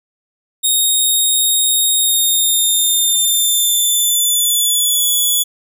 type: tone with pitch glide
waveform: 10% pulse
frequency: 3729 to 3420 Hz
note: A#7 to A7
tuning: 0 to -50 cents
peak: -5 dBFS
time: 0.63-5.44 s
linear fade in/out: 20 ms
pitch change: -150 cents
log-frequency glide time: 1.96-5.01 s
effects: none